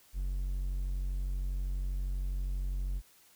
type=tone; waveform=triangle; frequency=46.25 Hz; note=F#1; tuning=in tune; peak=-29 dBFS; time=0.13-3.02 s; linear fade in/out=50 ms; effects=white hiss -62 dBFS RMS until 3.35 s